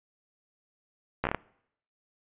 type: slowing click train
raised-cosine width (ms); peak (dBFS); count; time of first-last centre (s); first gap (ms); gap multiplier
0.5; -12; 6; 1.24-1.347; 13; 1.25
effects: noise-tail reverb RT60 0.7 s tail -23 dB re dry + resampled to 8000 Hz